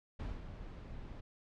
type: noise with ADSR envelope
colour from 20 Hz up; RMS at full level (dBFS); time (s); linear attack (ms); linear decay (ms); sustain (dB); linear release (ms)
brown; -39; 0.19-1.21; 10; 210; -8; 12
effects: low-pass 4000 Hz 12 dB/octave